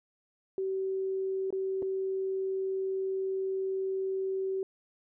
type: tone with dropouts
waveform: sine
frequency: 382.7 Hz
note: G4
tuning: 42 cents flat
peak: -29 dBFS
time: 0.58-4.63 s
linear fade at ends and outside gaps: 1 ms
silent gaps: 1.505-1.526 / 1.822-1.826 s
effects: none